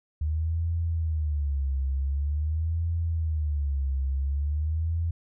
sine tone with vibrato, 75 Hz, D2, 37 cents sharp, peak -24 dBFS, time 0.21-5.11 s, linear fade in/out 5 ms, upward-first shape sine, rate 0.46 Hz, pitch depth 190 cents each way, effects none

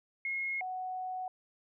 sine tone pair in turn, 2159 / 742 Hz, C#7 / F#5, -46 / +5 cents, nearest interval octave + tritone, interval 1849 cents, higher first, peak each -32 / -35 dBFS, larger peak first, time 0.25-0.61 / 0.61-1.28 s, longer second, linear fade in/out 2 ms, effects none

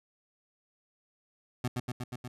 25% pulse tone with echo, 123.7 Hz, B2, 3 cents sharp, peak -25 dBFS, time 1.64-1.68 s, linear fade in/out 5 ms, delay 120 ms, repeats 5, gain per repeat -2 dB, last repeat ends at 2.28 s, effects resampled to 32000 Hz

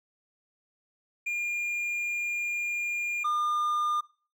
triangle tone pair in turn, 2411 / 1207.9 Hz, D7 / D6, +45 / +48 cents, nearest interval octave, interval 1197 cents, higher first, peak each -26 / -23 dBFS, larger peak second, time 1.26-3.24 / 3.24-4.01 s, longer first, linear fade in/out 10 ms, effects noise-tail reverb RT60 0.4 s tail -21 dB re dry

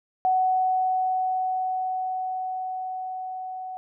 sine tone with level ramp, 746 Hz, F#5, 14 cents sharp, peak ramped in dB -18 to -32 dBFS, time 0.25-3.77 s, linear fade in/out 0 ms, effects none

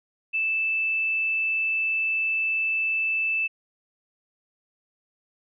sine tone, 2637 Hz, E7, in tune, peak -22 dBFS, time 0.33-3.48 s, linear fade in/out 20 ms, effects none

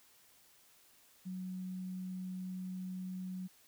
sine tone, 185 Hz, F#3, in tune, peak -39 dBFS, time 1.25-3.48 s, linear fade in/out 20 ms, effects white hiss -65 dBFS RMS until 3.67 s

